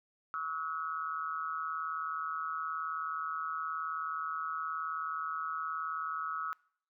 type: tone with amplitude modulation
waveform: sine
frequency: 1291 Hz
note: E6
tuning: 37 cents flat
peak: -30 dBFS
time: 0.34-6.53 s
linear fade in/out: 0 ms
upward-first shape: sine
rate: 159 Hz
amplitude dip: 90%
effects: noise-tail reverb RT60 0.6 s tail -23 dB re dry